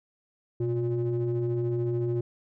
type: ring-modulated tone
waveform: triangle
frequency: 116.1 Hz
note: A#2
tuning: 7 cents flat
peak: -20 dBFS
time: 0.6-2.21 s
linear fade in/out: 5 ms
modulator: 239 Hz
effects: none